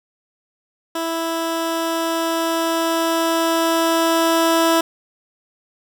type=tone with level ramp; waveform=15% pulse; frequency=329.6 Hz; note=E4; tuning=in tune; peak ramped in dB=-15 to -7 dBFS; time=0.95-4.81 s; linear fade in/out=5 ms; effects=none